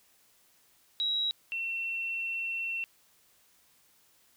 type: tone pair in turn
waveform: sine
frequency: 3863 / 2708 Hz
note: B7 / E7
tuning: -39 / +46 cents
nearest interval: tritone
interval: 615 cents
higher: first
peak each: -27 / -31 dBFS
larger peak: first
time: 1-1.31 / 1.52-2.84 s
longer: second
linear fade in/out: 0 ms
effects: white hiss -65 dBFS RMS until 4.36 s